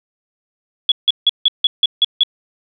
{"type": "tone bursts", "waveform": "sine", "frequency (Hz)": 3376, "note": "G#7", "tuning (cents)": 28, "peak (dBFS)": -8, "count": 8, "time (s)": [0.89, 2.234], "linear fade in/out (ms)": 2, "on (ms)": 28, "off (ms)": 160, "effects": []}